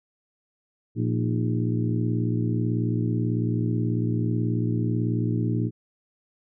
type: harmonic tone with a mistuned harmonic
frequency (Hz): 58.27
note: A#1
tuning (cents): 0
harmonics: 2 / 3 / 4 / 5 / 6 / 7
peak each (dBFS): -24 / -30 / -30 / -30 / -36 / -38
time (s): 0.95-5.71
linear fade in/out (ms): 50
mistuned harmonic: 5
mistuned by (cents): +98
effects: none